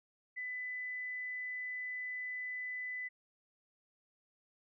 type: tone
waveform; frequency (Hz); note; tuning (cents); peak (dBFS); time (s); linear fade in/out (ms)
sine; 2000; B6; +21; -38; 0.36-3.09; 20
effects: none